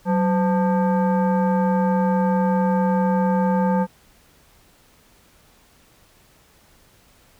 sine tone with frequency modulation, 187.7 Hz, F#3, 25 cents sharp, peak -16 dBFS, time 0.05-3.87 s, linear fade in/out 50 ms, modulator 700 Hz, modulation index 0.92, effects pink hiss -55 dBFS RMS until 7.39 s

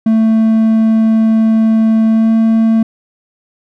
triangle tone with pitch glide, 222 to 224.1 Hz, A3 to A3, +16 to +32 cents, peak -5 dBFS, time 0.06-2.83 s, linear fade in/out 5 ms, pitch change +16 cents, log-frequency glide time 2.08-2.32 s, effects none

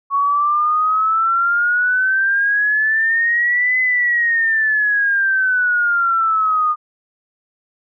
sine exponential two-way sweep, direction up then down, 1108.7 to 2030 to 1217 Hz, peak -13 dBFS, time 0.1-6.76 s, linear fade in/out 50 ms, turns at 3.8 s, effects none

